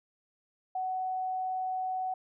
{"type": "tone", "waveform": "sine", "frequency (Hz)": 747, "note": "F#5", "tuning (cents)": 16, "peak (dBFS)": -30, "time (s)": [0.75, 2.14], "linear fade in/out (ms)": 5, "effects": []}